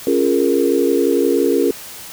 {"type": "chord", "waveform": "sine", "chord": "Bb minor seventh", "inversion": "first", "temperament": "equal", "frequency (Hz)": [277.2, 349.2, 415.3, 466.2], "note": ["Db4", "F4", "Ab4", "Bb4"], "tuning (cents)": [0, 0, 0, 0], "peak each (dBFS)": -18, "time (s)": [0.07, 1.71], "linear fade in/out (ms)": 2, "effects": ["white hiss -34 dBFS RMS until 2.12 s"]}